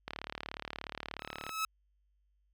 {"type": "click train", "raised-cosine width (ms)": 0.3, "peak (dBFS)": -22, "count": 53, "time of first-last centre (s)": [0.08, 1.493], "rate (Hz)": 36.8}
{"type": "tone with exponential growth", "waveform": "sawtooth", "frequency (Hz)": 1295, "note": "E6", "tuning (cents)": -31, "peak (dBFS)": -26, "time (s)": [1.19, 1.65], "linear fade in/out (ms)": 2, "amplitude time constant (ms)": 99}
{"effects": ["added 50 Hz sine -70 dBFS peak until 2.53 s"]}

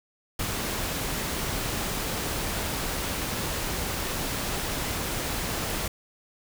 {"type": "noise", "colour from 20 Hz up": "pink", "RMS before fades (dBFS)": -30, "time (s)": [0.39, 5.88], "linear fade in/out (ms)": 5, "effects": []}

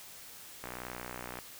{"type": "click train", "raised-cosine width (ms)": 0.5, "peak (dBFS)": -25, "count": 47, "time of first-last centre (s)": [0.64, 1.388], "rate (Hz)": 61.5, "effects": ["white hiss -50 dBFS RMS until 1.59 s"]}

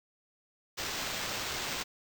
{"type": "noise with sample-and-hold", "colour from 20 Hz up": "white", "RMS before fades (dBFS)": -36, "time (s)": [0.77, 1.84], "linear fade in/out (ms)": 20, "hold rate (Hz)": 11025, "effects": []}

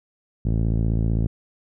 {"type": "tone with low-pass filter", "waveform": "5% pulse", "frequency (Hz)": 55.6, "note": "A1", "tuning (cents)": 19, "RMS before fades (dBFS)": -21, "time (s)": [0.45, 1.27], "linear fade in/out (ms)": 5, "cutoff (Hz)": 140, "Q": 0.73, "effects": []}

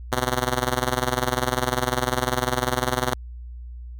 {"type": "tone with tremolo", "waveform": "5% pulse", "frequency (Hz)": 125.5, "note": "B2", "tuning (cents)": 28, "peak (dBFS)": -7, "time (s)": [0.12, 3.14], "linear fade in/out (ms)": 2, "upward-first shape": "sine", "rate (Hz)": 20, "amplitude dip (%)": 85, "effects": ["added 60 Hz sine -34 dBFS peak until 3.99 s"]}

